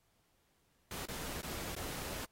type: noise with dropouts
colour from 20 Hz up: pink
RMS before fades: -43 dBFS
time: 0.91-2.25 s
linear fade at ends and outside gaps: 2 ms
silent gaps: 1.056-1.085 / 1.412-1.43 / 1.752-1.764 s
effects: pink hiss -75 dBFS RMS until 2.31 s + AAC 48 kbps